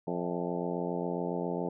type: harmonic tone with a mistuned harmonic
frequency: 87.31 Hz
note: F2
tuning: in tune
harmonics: 2 / 3 / 4 / 5 / 6 / 7 / 8 / 9 / 10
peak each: -36 / -39 / -38 / -37 / -40 / -42 / -42 / -44 / -43 dBFS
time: 0.07-1.69 s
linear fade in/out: 5 ms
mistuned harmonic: 8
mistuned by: -76 cents
effects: none